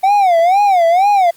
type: tone with vibrato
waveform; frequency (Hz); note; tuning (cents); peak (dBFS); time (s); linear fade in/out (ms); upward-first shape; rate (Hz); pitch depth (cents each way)
triangle; 740; F#5; 0; -6; 0.03-1.31; 10; sine; 2.1; 190
effects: white hiss -47 dBFS RMS until 1.36 s + Opus 32 kbps